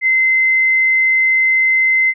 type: tone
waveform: sine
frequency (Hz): 2064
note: C7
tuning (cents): -24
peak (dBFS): -10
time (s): 0.01-2.14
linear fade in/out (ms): 50
effects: none